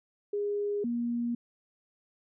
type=tone pair in turn; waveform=sine; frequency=410 / 237.4 Hz; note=G#4 / A#3; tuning=-22 / +32 cents; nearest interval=major sixth; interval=946 cents; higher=first; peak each=-28 dBFS; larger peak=neither; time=0.33-0.84 / 0.84-1.35 s; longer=neither; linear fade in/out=5 ms; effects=none